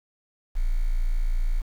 sine tone, 28.63 Hz, A#0, 30 cents flat, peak -20 dBFS, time 0.55-1.62 s, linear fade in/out 20 ms, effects 8-bit

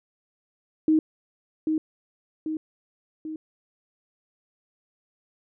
sine tone with echo, 313.3 Hz, D#4, 12 cents sharp, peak -16 dBFS, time 0.88-0.99 s, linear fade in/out 2 ms, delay 790 ms, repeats 3, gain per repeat -5 dB, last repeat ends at 3.36 s, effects none

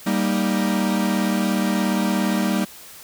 45% pulse chord, Eb major, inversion first, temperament equal, 196 / 233.1 / 311.1 Hz, G3 / Bb3 / Eb4, 0 / 0 / 0 cents, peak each -21 / -24 / -26 dBFS, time 0.06-2.65 s, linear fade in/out 10 ms, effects white hiss -42 dBFS RMS until 3.03 s

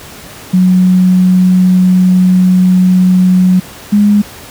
sine tone pair in turn, 183.7 / 206.2 Hz, F#3 / G#3, -12 / -12 cents, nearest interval major second, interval 200 cents, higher second, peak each -4 dBFS, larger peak neither, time 0.53-3.6 / 3.92-4.22 s, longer first, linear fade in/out 10 ms, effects pink hiss -31 dBFS RMS until 4.5 s + high-pass 60 Hz 12 dB/octave

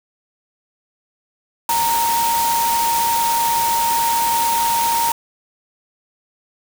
sine tone in noise, 928 Hz, A#5, 8 cents flat, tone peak -16 dBFS, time 1.69-5.12 s, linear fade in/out 2 ms, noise white, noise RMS -23 dBFS, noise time 1.69-5.12 s, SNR +4 dB, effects none

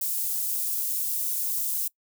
white high-pass noise, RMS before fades -28 dBFS, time 0.01-1.88 s, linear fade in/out 5 ms, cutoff 10000 Hz, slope 12 dB/octave, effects noise-tail reverb RT60 0.1 s tail -23 dB re dry

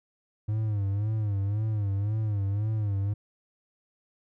triangle tone with vibrato, 103.83 Hz, G#2, in tune, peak -23 dBFS, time 0.48-3.14 s, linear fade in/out 10 ms, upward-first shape sine, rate 1.9 Hz, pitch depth 100 cents each way, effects none

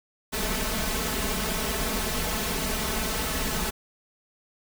pink noise with comb filter, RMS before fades -28 dBFS, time 0.32-3.71 s, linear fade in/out 20 ms, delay 4.6 ms, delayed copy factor +1, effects none

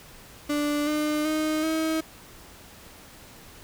35% pulse tone with pitch steps, 293.7 / 301.8 / 310.1 / 318.6 Hz, D4 / D4 / D#4 / D#4, 0 / +47 / -6 / +41 cents, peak -22 dBFS, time 0.49-2.01 s, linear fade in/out 10 ms, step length 380 ms, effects pink hiss -48 dBFS RMS until 3.63 s

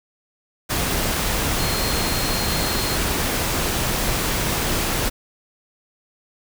sine tone in noise, 4224 Hz, C8, 16 cents sharp, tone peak -29 dBFS, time 1.58-2.97 s, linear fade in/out 20 ms, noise pink, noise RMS -22 dBFS, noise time 0.69-5.1 s, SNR -10 dB, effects none

